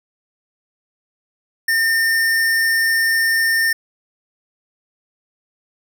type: tone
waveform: square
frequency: 1812 Hz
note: A#6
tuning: 50 cents flat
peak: -15 dBFS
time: 1.68-3.73 s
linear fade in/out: 5 ms
effects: none